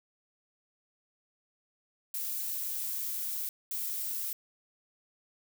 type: noise bursts at uneven times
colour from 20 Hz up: violet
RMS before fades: -35 dBFS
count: 2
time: 2.14-3.49 / 3.71-4.33 s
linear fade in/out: 2 ms
effects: none